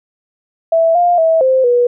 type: tone with pitch steps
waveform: sine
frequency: 658 / 703 / 650 / 522 / 485.7 Hz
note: E5 / F5 / E5 / C5 / B4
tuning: -3 / +11 / -24 / -4 / -29 cents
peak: -8 dBFS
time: 0.72-1.87 s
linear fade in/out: 5 ms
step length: 230 ms
effects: none